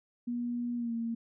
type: tone with pitch glide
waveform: sine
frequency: 240.6 to 230.5 Hz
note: B3 to A#3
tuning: -45 to -19 cents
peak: -31 dBFS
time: 0.27-1.15 s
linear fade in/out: 10 ms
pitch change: -74 cents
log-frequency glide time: 0.76-0.93 s
effects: none